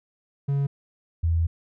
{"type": "tone pair in turn", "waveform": ["triangle", "sine"], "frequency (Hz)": [140, 82.96], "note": ["C#3", "E2"], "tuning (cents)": [18, 12], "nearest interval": "major sixth", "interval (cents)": 906, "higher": "first", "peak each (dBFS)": -19, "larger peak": "neither", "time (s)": [[0.48, 0.67], [1.23, 1.47]], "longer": "second", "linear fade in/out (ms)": 10, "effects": []}